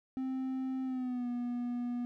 triangle tone with pitch glide, 261.6 to 242.7 Hz, C4 to B3, 0 to -30 cents, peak -31 dBFS, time 0.17-2.05 s, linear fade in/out 0 ms, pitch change -130 cents, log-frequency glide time 0.84-1.28 s, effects none

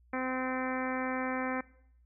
harmonic tone, 257.9 Hz, C4, 25 cents flat, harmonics 1 / 2 / 3 / 4 / 5 / 6 / 7 / 8 / 9, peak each -35 / -38 / -40 / -41 / -42 / -43 / -43 / -44 / -45 dBFS, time 0.13-1.61 s, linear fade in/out 5 ms, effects noise-tail reverb RT60 0.7 s tail -20 dB re dry + added 60 Hz sine -60 dBFS peak until 2.05 s

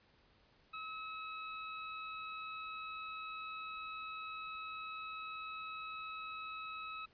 25% pulse tone, 1286 Hz, E6, 43 cents flat, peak -39 dBFS, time 0.73-7.06 s, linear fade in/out 10 ms, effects pink hiss -69 dBFS RMS until 7.13 s + resampled to 11025 Hz

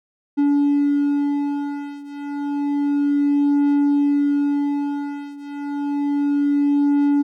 triangle beating tone pair, 286.4 / 286.7 Hz, D4 / D4, -43 / -42 cents, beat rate 0.3 Hz, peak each -17 / -19 dBFS, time 0.37-7.23 s, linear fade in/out 20 ms, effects none

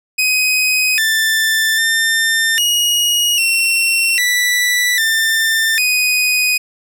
sawtooth tone with pitch steps, 2513 / 1772 / 1800 / 2887 / 2718 / 1968 / 1791 / 2493 Hz, D#7 / A6 / A6 / F#7 / F7 / B6 / A6 / D#7, +17 / +12 / +39 / -43 / -48 / -7 / +30 / +3 cents, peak -9 dBFS, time 0.18-6.58 s, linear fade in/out 10 ms, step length 800 ms, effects none

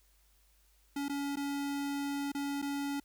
square tone with dropouts, 282.3 Hz, C#4, 32 cents sharp, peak -34 dBFS, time 0.96-3 s, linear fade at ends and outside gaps 5 ms, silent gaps 1.084-1.095 / 1.358-1.369 / 2.319-2.348 / 2.618-2.624 s, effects added 50 Hz sine -66 dBFS peak until 3.04 s + white hiss -70 dBFS RMS until 3.04 s

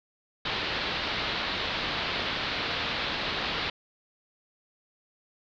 white low-pass noise, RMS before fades -31 dBFS, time 0.45-3.7 s, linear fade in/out 5 ms, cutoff 4300 Hz, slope 48 dB/octave, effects none

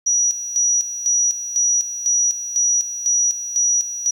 sine tone with tremolo, 5820 Hz, F#8, 29 cents flat, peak -14 dBFS, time 0.06-4.11 s, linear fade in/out 10 ms, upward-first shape square, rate 2 Hz, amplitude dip 70%, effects 8-bit

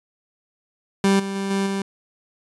30% pulse tone with level steps, 196 Hz, G3, in tune, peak -12 / -23 / -21 / -17 / -20 dBFS, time 1.04-1.82 s, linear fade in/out 2 ms, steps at 1.19 / 1.35 / 1.5 / 1.66 s, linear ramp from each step 10 ms, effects resampled to 24000 Hz

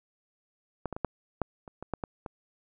clicks, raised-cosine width 1 ms, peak -17 / -21 / -22 / -13 / -13 / -30 / -25 / -16 / -19 / -23 dBFS, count 10, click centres 0.857 / 0.927 / 0.965 / 1.047 / 1.417 / 1.678 / 1.826 / 1.937 / 2.038 / 2.262 s, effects none

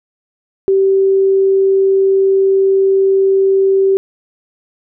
sine tone, 387.3 Hz, G4, 21 cents flat, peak -8 dBFS, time 0.68-3.97 s, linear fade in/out 0 ms, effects none

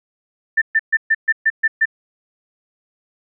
sine tone bursts, 1782 Hz, A6, 22 cents sharp, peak -11 dBFS, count 8, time 0.57-1.856 s, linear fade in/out 10 ms, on 47 ms, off 130 ms, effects none

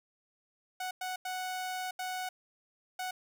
sawtooth tone bursts at uneven times, 740 Hz, F#5, in tune, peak -31 dBFS, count 5, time 0.8-0.91 / 1.01-1.16 / 1.25-1.91 / 1.99-2.29 / 2.99-3.11 s, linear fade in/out 5 ms, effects none

